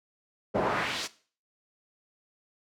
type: noise with band-pass filter sweep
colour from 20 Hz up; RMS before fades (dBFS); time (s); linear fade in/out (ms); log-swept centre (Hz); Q
brown; -29; 0.54-1.08; 20; 510 to 6200; 1.4
effects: noise-tail reverb RT60 0.4 s tail -17 dB re dry + high-pass 100 Hz 12 dB/octave